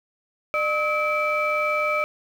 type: tone cluster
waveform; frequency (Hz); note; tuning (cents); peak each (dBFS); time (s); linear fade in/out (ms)
sine; 603 / 1281 / 2323; D5 / E6 / D7; +46 / -50 / -20; -24; 0.54-2.04; 0
effects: tanh soft clip ceiling -13 dBFS + 8-bit